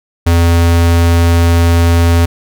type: tone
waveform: square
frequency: 84.8 Hz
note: E2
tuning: 50 cents sharp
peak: -7 dBFS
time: 0.26-2.26 s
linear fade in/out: 10 ms
effects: none